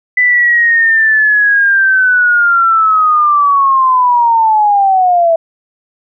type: linear sweep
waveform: sine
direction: down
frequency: 2000 to 652 Hz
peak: -6 dBFS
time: 0.17-5.36 s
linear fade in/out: 5 ms
effects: none